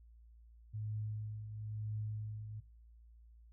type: tone with tremolo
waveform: sine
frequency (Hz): 107.2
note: A2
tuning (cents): -45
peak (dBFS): -36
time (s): 0.73-2.61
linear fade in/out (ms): 20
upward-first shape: triangle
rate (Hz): 1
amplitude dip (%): 60
effects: noise-tail reverb RT60 0.5 s tail -24 dB re dry + added 57 Hz sine -57 dBFS peak until 3.52 s